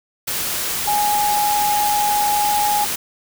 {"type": "tone in noise", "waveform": "sine", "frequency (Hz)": 830.6, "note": "G#5", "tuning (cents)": 0, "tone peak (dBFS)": -16, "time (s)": [0.87, 2.85], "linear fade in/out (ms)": 10, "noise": "white", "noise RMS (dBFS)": -23, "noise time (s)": [0.27, 2.96], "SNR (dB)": 4, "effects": []}